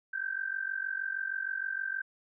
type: tone with amplitude modulation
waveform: sine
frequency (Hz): 1563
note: G6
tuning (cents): -6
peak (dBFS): -28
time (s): 0.13-2.02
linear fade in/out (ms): 10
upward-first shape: sine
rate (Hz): 46.4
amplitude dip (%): 85
effects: none